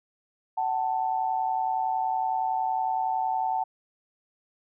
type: tone pair together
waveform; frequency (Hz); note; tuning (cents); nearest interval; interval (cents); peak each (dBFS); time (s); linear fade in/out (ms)
sine; 753 / 883.8; F#5 / A5; +30 / +7; minor third; 277; -27; 0.57-3.64; 10
effects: none